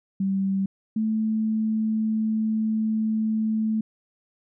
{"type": "tone pair in turn", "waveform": "sine", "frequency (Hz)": [193.9, 218.8], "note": ["G3", "A3"], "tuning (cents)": [-19, -9], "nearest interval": "major second", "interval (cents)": 210, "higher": "second", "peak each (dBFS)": -21, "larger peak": "neither", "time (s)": [[0.2, 0.66], [0.96, 3.81]], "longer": "second", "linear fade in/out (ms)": 5, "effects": []}